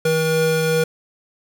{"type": "tone pair together", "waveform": "square", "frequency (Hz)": [160.64, 479.3], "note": ["E3", "A#4"], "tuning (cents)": [-44, 48], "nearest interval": "octave + perfect fifth", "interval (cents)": 1892, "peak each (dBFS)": [-22, -18], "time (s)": [0.05, 0.84], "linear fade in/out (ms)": 5, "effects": []}